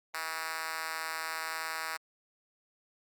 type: tone with high-pass filter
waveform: 5% pulse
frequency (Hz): 160.9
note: E3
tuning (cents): -42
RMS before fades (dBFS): -37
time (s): 0.14-1.97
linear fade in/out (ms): 5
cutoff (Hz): 1100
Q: 0.86
effects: Opus 48 kbps